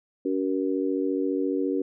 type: harmonic tone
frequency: 94.5 Hz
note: F#2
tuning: 37 cents sharp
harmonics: 3 / 4 / 5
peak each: -26 / -28 / -30 dBFS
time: 0.25-1.82 s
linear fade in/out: 5 ms
effects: none